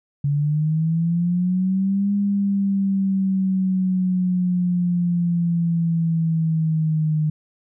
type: linear two-way sweep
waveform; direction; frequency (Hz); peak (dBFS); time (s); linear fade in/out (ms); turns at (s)
sine; up then down; 141.3 to 202.3 to 153.1; -17; 0.24-7.3; 5; 2.13
effects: none